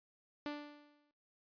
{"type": "tone with exponential decay", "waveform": "sawtooth", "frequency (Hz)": 293.7, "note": "D4", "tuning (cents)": 0, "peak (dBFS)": -33, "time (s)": [0.46, 1.11], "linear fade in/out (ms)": 0, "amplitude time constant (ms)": 140, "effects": ["noise-tail reverb RT60 0.4 s tail -21 dB re dry", "resampled to 11025 Hz"]}